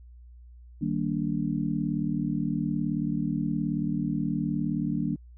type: chord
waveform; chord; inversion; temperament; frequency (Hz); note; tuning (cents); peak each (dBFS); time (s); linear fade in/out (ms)
sine; Eb major seventh; none; just; 155.56 / 194.45 / 233.3 / 291.7; Eb3 / G3 / Bb3 / D4; 0 / -14 / +2 / -12; -31; 0.81-5.16; 10
effects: added 60 Hz sine -46 dBFS peak until 5.37 s